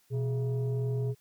sine tone pair together, 124.29 / 416 Hz, B2 / G#4, +11 / +3 cents, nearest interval octave + major sixth, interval 2092 cents, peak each -26 / -33 dBFS, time 0.1-1.15 s, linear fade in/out 50 ms, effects tanh soft clip ceiling -25 dBFS + white hiss -67 dBFS RMS until 1.2 s

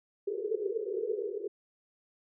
white band-pass noise, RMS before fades -34 dBFS, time 0.27-1.48 s, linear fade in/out 5 ms, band 380 to 460 Hz, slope 96 dB/octave, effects none

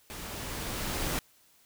pink noise with level ramp, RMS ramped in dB -41 to -31 dBFS, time 0.1-1.19 s, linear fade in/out 0 ms, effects white hiss -63 dBFS RMS until 1.65 s

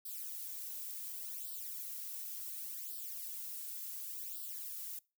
violet noise with flanger, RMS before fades -44 dBFS, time 0.05-4.99 s, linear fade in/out 5 ms, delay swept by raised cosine 0.22 to 2.72 ms, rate 0.69 Hz, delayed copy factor +0.75, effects noise-tail reverb RT60 0.3 s tail -24 dB re dry

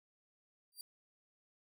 15% pulse tone with exponential growth, 4719 Hz, D8, 7 cents sharp, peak -35 dBFS, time 0.72-0.81 s, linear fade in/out 2 ms, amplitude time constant 19 ms, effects none

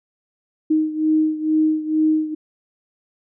sine beating tone pair, 311.1 / 313.3 Hz, D#4 / D#4, 0 / +12 cents, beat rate 2.2 Hz, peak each -17 / -21 dBFS, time 0.7-2.35 s, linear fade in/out 10 ms, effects none

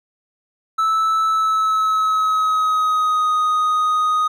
triangle tone with pitch glide, 1311 to 1246 Hz, E6 to D#6, -10 to +2 cents, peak -13 dBFS, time 0.78-4.28 s, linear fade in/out 10 ms, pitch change -88 cents, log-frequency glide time 1.26-3.32 s, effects none

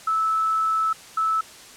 sine tone pair in turn, 1308 / 1308 Hz, E6 / E6, -14 / -14 cents, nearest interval unison, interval 0 cents, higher neither, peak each -19 dBFS, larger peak neither, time 0.07-0.93 / 1.17-1.41 s, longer first, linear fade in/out 5 ms, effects white hiss -44 dBFS RMS until 1.76 s + low-pass 9000 Hz 12 dB/octave

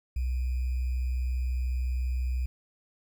sine tone with sample-and-hold, 62.9 Hz, B1, 32 cents sharp, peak -26 dBFS, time 0.16-2.46 s, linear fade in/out 5 ms, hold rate 2450 Hz, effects none

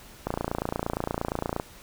click train, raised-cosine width 1 ms, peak -13 dBFS, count 39, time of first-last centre 0.27-1.599 s, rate 28.6 Hz, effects pink hiss -49 dBFS RMS until 1.82 s

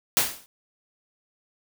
white noise with exponential decay, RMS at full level -17 dBFS, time 0.17-0.46 s, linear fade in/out 0 ms, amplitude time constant 62 ms, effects none

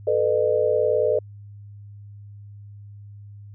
sine tone cluster, 437.6 / 496.6 / 607 Hz, A4 / B4 / D#5, -9 / +9 / -43 cents, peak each -22 dBFS, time 0.07-1.19 s, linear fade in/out 5 ms, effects added 102 Hz sine -39 dBFS peak until 3.54 s

